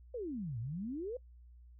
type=exponential two-way sweep; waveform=sine; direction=down then up; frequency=524 to 108.2 to 524 Hz; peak=-37 dBFS; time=0.14-1.17 s; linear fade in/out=5 ms; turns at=0.59 s; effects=noise-tail reverb RT60 0.1 s tail -24 dB re dry + added 60 Hz sine -54 dBFS peak until 1.79 s